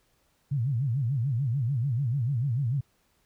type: tone with vibrato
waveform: sine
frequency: 127.7 Hz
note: C3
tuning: 42 cents flat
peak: -24 dBFS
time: 0.51-2.81 s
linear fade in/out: 10 ms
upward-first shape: sine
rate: 6.8 Hz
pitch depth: 230 cents each way
effects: pink hiss -69 dBFS RMS until 3.25 s